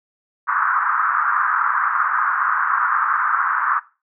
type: band-pass noise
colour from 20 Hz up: pink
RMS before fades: -19 dBFS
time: 0.47-3.8 s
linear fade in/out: 20 ms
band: 1100 to 1500 Hz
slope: 48 dB/octave
effects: noise-tail reverb RT60 0.3 s tail -18 dB re dry